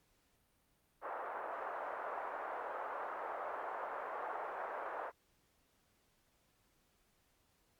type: band-pass noise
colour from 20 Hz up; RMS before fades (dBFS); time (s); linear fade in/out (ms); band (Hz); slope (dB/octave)
pink; -43; 1.01-5.12; 50; 540 to 1400; 24
effects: pink hiss -75 dBFS RMS until 7.79 s + Opus 48 kbps